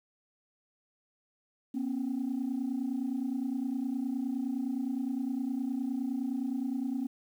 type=tone pair together; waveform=sine; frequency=242.3 / 272 Hz; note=B3 / C#4; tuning=-33 / -33 cents; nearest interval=major second; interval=200 cents; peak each=-32 / -31 dBFS; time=1.74-7.07 s; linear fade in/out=10 ms; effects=tanh soft clip ceiling -26 dBFS + 10-bit